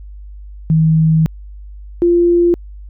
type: tone pair in turn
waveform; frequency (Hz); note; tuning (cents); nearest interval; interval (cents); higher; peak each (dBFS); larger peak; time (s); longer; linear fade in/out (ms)
sine; 159.6 / 346.1; D#3 / F4; +44 / -16; octave + minor second; 1340; second; -8; neither; 0.7-1.26 / 2.02-2.54; first; 0
effects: added 50 Hz sine -30 dBFS peak until 2.89 s